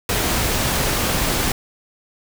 pink noise, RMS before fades -20 dBFS, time 0.09-1.52 s, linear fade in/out 2 ms, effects none

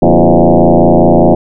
sine tone with frequency modulation, 185 Hz, F#3, in tune, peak -3 dBFS, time 0.02-1.35 s, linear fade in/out 5 ms, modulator 85.1 Hz, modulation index 6.5, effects none

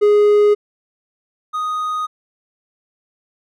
triangle tone pair in turn, 415.3 / 1244.5 Hz, G#4 / D#6, 0 / 0 cents, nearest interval octave + perfect fifth, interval 1900 cents, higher second, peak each -7 / -17 dBFS, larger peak first, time 0.01-0.55 / 1.53-2.07 s, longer neither, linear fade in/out 20 ms, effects none

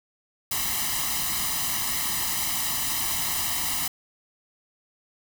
white noise with comb filter, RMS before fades -27 dBFS, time 0.51-3.88 s, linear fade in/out 5 ms, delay 1 ms, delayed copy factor +0.85, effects none

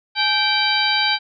harmonic tone with a mistuned harmonic, 778 Hz, G5, 13 cents flat, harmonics 1 / 2 / 3 / 4 / 5 / 6, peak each -23 / -23 / -23 / -23 / -23 / -23 dBFS, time 0.15-1.19 s, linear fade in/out 50 ms, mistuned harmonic 1, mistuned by +140 cents, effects none

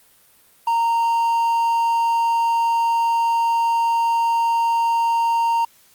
triangle tone with quantisation, 925 Hz, A#5, 14 cents flat, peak -14 dBFS, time 0.67-5.65 s, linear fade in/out 5 ms, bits 7, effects white hiss -54 dBFS RMS until 5.94 s + Opus 32 kbps

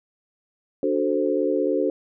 sine chord, D dominant seventh, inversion none, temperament equal, 293.7 / 370 / 440 / 523.3 Hz, D4 / F#4 / A4 / C5, 0 / 0 / 0 / 0 cents, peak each -25 dBFS, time 0.83-1.9 s, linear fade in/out 2 ms, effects none

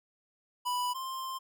square tone pair in turn, 987.8 / 1050.6 Hz, B5 / C6, 0 / +7 cents, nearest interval minor second, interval 107 cents, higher second, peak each -30 / -36 dBFS, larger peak first, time 0.65-0.94 / 0.94-1.39 s, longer second, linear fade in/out 20 ms, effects none

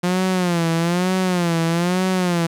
sawtooth tone with vibrato, 175.6 Hz, F3, 10 cents sharp, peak -13 dBFS, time 0.03-2.47 s, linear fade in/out 10 ms, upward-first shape sine, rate 1.1 Hz, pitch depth 110 cents each way, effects low-pass 11000 Hz 12 dB/octave + 9-bit

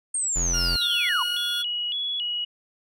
sine linear sweep, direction down, 8670 to 929 Hz, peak -23 dBFS, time 0.14-1.23 s, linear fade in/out 5 ms
square tone, 43.13 Hz, F1, 21 cents flat, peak -26 dBFS, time 0.36-0.76 s, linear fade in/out 0 ms
20% pulse tone with pitch glide, 1415 to 1431.4 Hz, F6 to F6, +22 to +42 cents, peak -24 dBFS, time 0.53-1.63 s, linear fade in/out 20 ms, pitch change +20 cents, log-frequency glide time 0.9-1.01 s
sine tone with vibrato, 3136 Hz, G7, in tune, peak -25 dBFS, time 0.81-2.45 s, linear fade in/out 10 ms, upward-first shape square, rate 1.8 Hz, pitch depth 130 cents each way
effects none

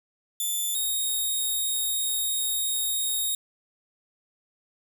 5% pulse tone pair in turn, 3520 / 3729 Hz, A7 / A#7, 0 / 0 cents, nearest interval minor second, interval 100 cents, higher second, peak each -18 / -17 dBFS, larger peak second, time 0.4-0.75 / 0.75-3.35 s, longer second, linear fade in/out 2 ms, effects 8-bit

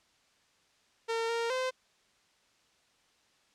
sawtooth tone with pitch steps, 456.1 / 463.7 / 515 Hz, A#4 / A#4 / C5, -38 / -9 / -28 cents, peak -26 dBFS, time 1.08-1.71 s, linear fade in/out 20 ms, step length 210 ms, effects white hiss -68 dBFS RMS until 3.54 s + low-pass 6000 Hz 12 dB/octave

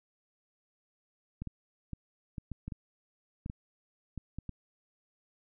clicks, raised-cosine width 5 ms, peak -26 dBFS, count 12, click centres 1.42 / 1.473 / 1.933 / 2.382 / 2.517 / 2.68 / 2.722 / 3.461 / 3.499 / 4.177 / 4.386 / 4.493 s, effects none

